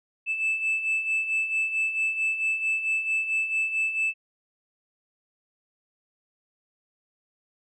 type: beating tone pair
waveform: sine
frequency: 2627 / 2631.5 Hz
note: E7 / E7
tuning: -7 / -4 cents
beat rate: 4.5 Hz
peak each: -29 / -23 dBFS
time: 0.26-4.14 s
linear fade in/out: 50 ms
effects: tanh soft clip ceiling -20 dBFS